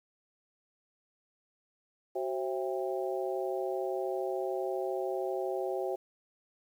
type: harmonic tone with a mistuned harmonic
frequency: 132.9 Hz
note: C3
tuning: 27 cents sharp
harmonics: 3 / 4 / 5 / 6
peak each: -34 / -36 / -38 / -40 dBFS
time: 2.15-5.96 s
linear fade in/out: 10 ms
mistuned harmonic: 3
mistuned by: -97 cents
effects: 10-bit